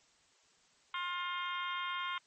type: harmonic tone with a mistuned harmonic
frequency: 353.8 Hz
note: F4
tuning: 23 cents sharp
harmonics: 3 / 4 / 5 / 6 / 7 / 8 / 9 / 10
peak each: -38 / -42 / -51 / -43 / -53 / -50 / -44 / -50 dBFS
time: 0.94-2.18 s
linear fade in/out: 2 ms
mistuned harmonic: 10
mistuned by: +41 cents
effects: white hiss -68 dBFS RMS until 2.26 s + MP3 32 kbps